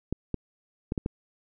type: clicks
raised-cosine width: 3 ms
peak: -15 dBFS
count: 5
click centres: 0.126 / 0.343 / 0.921 / 0.978 / 1.061 s
effects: none